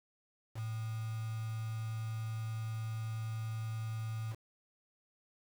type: tone with quantisation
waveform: sine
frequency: 111.2 Hz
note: A2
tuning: 19 cents sharp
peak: -36 dBFS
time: 0.54-4.36 s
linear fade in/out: 50 ms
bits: 8
effects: none